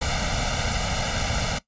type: noise with comb filter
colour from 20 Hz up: pink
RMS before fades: -25 dBFS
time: 0.01-1.59 s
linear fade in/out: 10 ms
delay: 1.4 ms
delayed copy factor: +0.9
effects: noise-tail reverb RT60 0.1 s tail -17 dB re dry + resampled to 16000 Hz